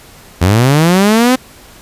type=linear sweep; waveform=sawtooth; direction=up; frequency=83.1 to 261.6 Hz; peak=-3 dBFS; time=0.41-1.36 s; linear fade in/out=10 ms; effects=pink hiss -39 dBFS RMS until 1.81 s + resampled to 32000 Hz